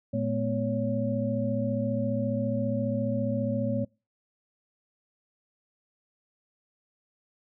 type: tone cluster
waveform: sine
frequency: 114.8 / 213 / 247.7 / 559 Hz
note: A#2 / G#3 / B3 / C#5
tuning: -26 / +44 / +5 / +14 cents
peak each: -31 dBFS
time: 0.13-3.85 s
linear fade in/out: 10 ms
effects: noise-tail reverb RT60 0.3 s tail -25 dB re dry